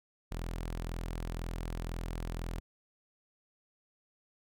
sawtooth tone, 42 Hz, E1, 33 cents sharp, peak -32 dBFS, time 0.31-2.6 s, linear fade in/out 10 ms, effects none

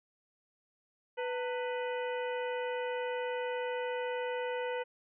harmonic tone with a mistuned harmonic, 495.7 Hz, B4, 6 cents sharp, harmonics 1 / 2 / 3 / 4 / 5 / 6, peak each -34 / -40 / -44 / -46 / -48 / -50 dBFS, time 1.17-4.84 s, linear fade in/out 20 ms, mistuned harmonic 2, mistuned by -150 cents, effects none

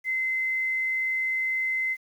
sine tone with quantisation, 2059 Hz, C7, 28 cents flat, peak -24 dBFS, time 0.04-1.97 s, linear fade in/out 50 ms, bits 9, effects none

